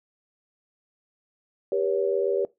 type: tone cluster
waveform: sine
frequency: 394.2 / 481.7 / 560 Hz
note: G4 / B4 / C#5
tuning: +10 / -43 / +18 cents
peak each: -25 / -27 / -27 dBFS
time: 1.72-2.45 s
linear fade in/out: 2 ms
effects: noise-tail reverb RT60 0.2 s tail -20 dB re dry